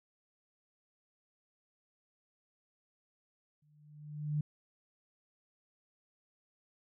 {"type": "tone with exponential growth", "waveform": "sine", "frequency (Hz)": 149.5, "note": "D3", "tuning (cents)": 31, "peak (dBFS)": -28, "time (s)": [3.62, 4.41], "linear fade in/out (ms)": 5, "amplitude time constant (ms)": 170, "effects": []}